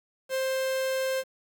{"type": "tone", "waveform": "45% pulse", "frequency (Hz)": 526, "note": "C5", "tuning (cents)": 9, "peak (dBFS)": -26, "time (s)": [0.29, 1.24], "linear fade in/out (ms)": 50, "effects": ["9-bit"]}